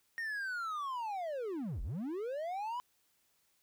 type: linear two-way sweep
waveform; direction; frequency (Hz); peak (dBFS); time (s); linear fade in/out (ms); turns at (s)
triangle; down then up; 1864.7 to 32.7 to 1007; -34; 0.18-2.8; 0; 1.82
effects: white hiss -74 dBFS RMS until 3.62 s